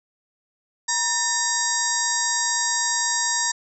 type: harmonic tone with a mistuned harmonic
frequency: 949 Hz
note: A#5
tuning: 31 cents sharp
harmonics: 1 / 2 / 4 / 5 / 6 / 7 / 8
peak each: -29 / -27 / -33 / -30 / -28 / -30 / -25 dBFS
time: 0.88-3.52 s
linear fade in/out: 10 ms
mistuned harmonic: 2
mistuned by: -88 cents
effects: none